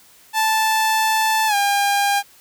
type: tone with pitch glide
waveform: sawtooth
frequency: 878 to 805.1 Hz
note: A5 to G5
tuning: -4 to +46 cents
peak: -12 dBFS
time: 0.33-2.23 s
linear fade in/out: 50 ms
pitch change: -150 cents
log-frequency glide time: 1.47-1.55 s
effects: white hiss -50 dBFS RMS until 2.4 s